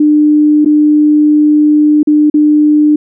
sine tone with dropouts, 300 Hz, D4, 37 cents sharp, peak -4 dBFS, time 0-2.96 s, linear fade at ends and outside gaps 5 ms, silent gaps 0.648-0.658 / 2.031-2.072 / 2.3-2.341 s, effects none

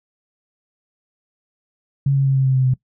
sine tone with pitch steps, 138.59 / 136.92 / 135.27 / 133.64 / 132.03 / 130.43 / 128.86 Hz, C#3 / C#3 / C#3 / C3 / C3 / C3 / C3, 0 / -21 / -42 / +37 / +16 / -5 / -26 cents, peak -13 dBFS, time 2.06-2.739 s, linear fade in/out 5 ms, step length 97 ms, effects noise-tail reverb RT60 0.1 s tail -20 dB re dry

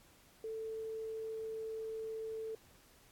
sine tone, 443.1 Hz, A4, 12 cents sharp, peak -39 dBFS, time 0.44-2.55 s, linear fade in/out 2 ms, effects pink hiss -64 dBFS RMS until 3.11 s + AAC 64 kbps

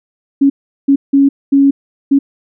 sine tone bursts at uneven times, 277.2 Hz, C#4, in tune, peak -5 dBFS, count 5, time 0.41-0.5 / 0.88-0.96 / 1.13-1.29 / 1.52-1.71 / 2.11-2.19 s, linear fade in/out 10 ms, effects none

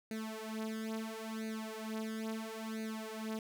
sawtooth tone with flanger, 220.4 Hz, A3, 3 cents sharp, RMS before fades -41 dBFS, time 0.11-3.39 s, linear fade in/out 2 ms, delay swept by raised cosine 0.46 to 5.16 ms, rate 0.74 Hz, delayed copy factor +0.95, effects none

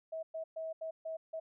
sine tone bursts at uneven times, 644 Hz, E5, 41 cents flat, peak -37 dBFS, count 6, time 0.12-0.23 / 0.34-0.44 / 0.56-0.73 / 0.81-0.91 / 1.05-1.17 / 1.33-1.4 s, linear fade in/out 10 ms, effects none

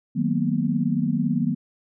sine chord, B major seventh, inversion first, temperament equal with one note detuned, 155.56 / 185 / 228.9 / 246.9 Hz, D#3 / F#3 / A#3 / B3, 0 / 0 / -31 / 0 cents, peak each -26 / -26 / -25 / -25 dBFS, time 0.15-1.55 s, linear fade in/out 20 ms, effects none

